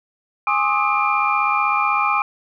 sine tone cluster, 824 / 1066 / 1205 / 1281 / 2391 Hz, G#5 / C6 / D6 / E6 / D7, -14 / +32 / +44 / -50 / +30 cents, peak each -22 dBFS, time 0.47-2.22 s, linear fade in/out 2 ms, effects tanh soft clip ceiling -4 dBFS

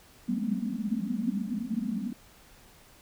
pink band-pass noise, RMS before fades -31 dBFS, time 0.28-2.13 s, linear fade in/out 5 ms, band 190 to 260 Hz, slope 96 dB/octave, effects pink hiss -56 dBFS RMS until 3.01 s

